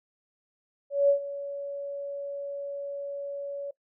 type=tone with ADSR envelope; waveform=sine; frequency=564 Hz; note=C#5; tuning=30 cents sharp; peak=-16 dBFS; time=0.9-3.71 s; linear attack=190 ms; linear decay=100 ms; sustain=-16 dB; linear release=7 ms; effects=noise-tail reverb RT60 0.1 s tail -20 dB re dry